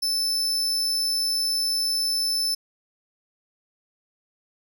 40% pulse tone, 5274 Hz, E8, in tune, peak -21 dBFS, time 0.02-2.55 s, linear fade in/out 10 ms, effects none

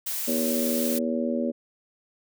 blue noise, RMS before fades -30 dBFS, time 0.06-0.99 s, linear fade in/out 10 ms
harmonic tone, 80.5 Hz, E2, 41 cents flat, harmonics 3 / 4 / 5 / 6 / 7, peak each -26 / -33 / -34 / -35 / -30 dBFS, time 0.27-1.52 s, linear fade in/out 20 ms
effects none

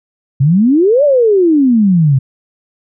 sine exponential two-way sweep, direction up then down, 128 to 602 to 128 Hz, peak -6 dBFS, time 0.4-2.19 s, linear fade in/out 10 ms, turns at 1.04 s, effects none

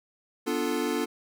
square chord, B half-diminished seventh, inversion none, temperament equal, 246.9 / 293.7 / 349.2 / 440 Hz, B3 / D4 / F4 / A4, 0 / 0 / 0 / 0 cents, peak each -33 / -32 / -33 / -32 dBFS, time 0.46-1.06 s, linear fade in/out 20 ms, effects none

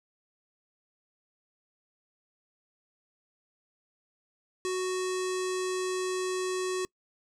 square tone with low-pass filter, 370 Hz, F#4, in tune, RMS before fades -31 dBFS, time 4.65-6.85 s, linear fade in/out 0 ms, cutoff 7900 Hz, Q 2.5, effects noise-tail reverb RT60 0.1 s tail -25 dB re dry

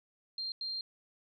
sine tone bursts at uneven times, 4186 Hz, C8, in tune, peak -35 dBFS, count 2, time 0.38-0.52 / 0.61-0.81 s, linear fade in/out 2 ms, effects none

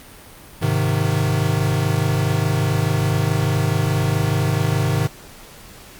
square chord, Ab major, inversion none, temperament equal, 103.83 / 130.81 / 155.56 Hz, Ab2 / C3 / Eb3, 0 / 0 / 0 cents, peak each -22 dBFS, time 0.61-5.08 s, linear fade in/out 20 ms, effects pink hiss -42 dBFS RMS until 5.99 s + Opus 48 kbps

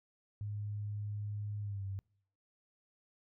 sine tone with pitch glide, 103.83 to 97.44 Hz, G#2 to G2, 0 to -10 cents, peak -37 dBFS, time 0.41-1.99 s, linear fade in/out 0 ms, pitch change -110 cents, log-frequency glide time 1.61-1.85 s, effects noise-tail reverb RT60 0.6 s tail -26 dB re dry

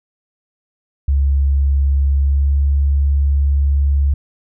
sine tone with pitch glide, 69.3 to 70.23 Hz, C#2 to C#2, 0 to +23 cents, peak -11 dBFS, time 1.08-4.14 s, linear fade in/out 5 ms, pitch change +23 cents, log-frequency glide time 2.18-2.55 s, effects none

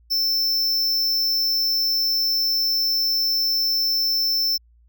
square tone, 5330 Hz, E8, 18 cents sharp, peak -19 dBFS, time 0.1-4.58 s, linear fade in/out 20 ms, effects added 58 Hz sine -52 dBFS peak until 4.88 s

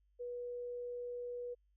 sine tone, 486.7 Hz, B4, 25 cents flat, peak -40 dBFS, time 0.19-1.55 s, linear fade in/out 20 ms, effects added 50 Hz sine -70 dBFS peak until 1.76 s

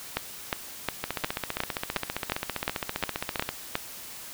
two click trains, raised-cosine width 0.3 ms, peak -12 / -9 dBFS, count 38 / 11, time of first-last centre 1.04-3.49 / 0.17-3.754 s, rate 15.1 / 2.79 Hz, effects white hiss -42 dBFS RMS until 4.33 s

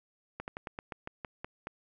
slowing click train, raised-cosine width 0.5 ms, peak -23 dBFS, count 10, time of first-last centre 0.4-1.671 s, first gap 79 ms, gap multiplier 1.14, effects none

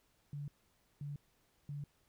sine tone bursts, 144.2 Hz, D3, 31 cents flat, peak -40 dBFS, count 3, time 0.33-1.84 s, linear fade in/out 2 ms, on 150 ms, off 530 ms, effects pink hiss -74 dBFS RMS until 2.08 s

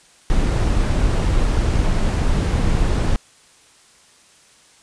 brown noise, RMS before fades -17 dBFS, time 0.3-3.16 s, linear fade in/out 0 ms, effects white hiss -51 dBFS RMS until 4.82 s + resampled to 22050 Hz

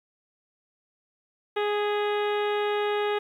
harmonic tone with a mistuned harmonic, 415.3 Hz, G#4, in tune, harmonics 1 / 2 / 3 / 4 / 5 / 6 / 7 / 8 / 9, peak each -25 / -31 / -35 / -37 / -39 / -41 / -42 / -43 / -44 dBFS, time 1.56-3.19 s, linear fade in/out 10 ms, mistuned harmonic 5, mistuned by -21 cents, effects 10-bit

